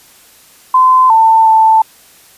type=tone with pitch steps; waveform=sine; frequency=1027 / 893 / 884 Hz; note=C6 / A5 / A5; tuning=-33 / +25 / +8 cents; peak=-4 dBFS; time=0.74-1.82 s; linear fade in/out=5 ms; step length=360 ms; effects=white hiss -43 dBFS RMS until 2.37 s + resampled to 32000 Hz